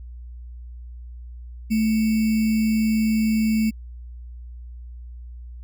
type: tone with sample-and-hold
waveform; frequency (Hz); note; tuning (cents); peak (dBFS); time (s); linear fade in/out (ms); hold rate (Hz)
sine; 219.2; A3; -6; -17; 1.7-3.71; 20; 2450
effects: added 60 Hz sine -35 dBFS peak until 5.63 s